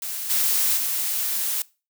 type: noise with level steps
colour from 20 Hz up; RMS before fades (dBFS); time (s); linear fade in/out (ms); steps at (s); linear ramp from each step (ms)
blue; -30 / -21 / -25; 0.02-1.62; 2; 0.29 / 0.76; 20
effects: noise-tail reverb RT60 0.3 s tail -21 dB re dry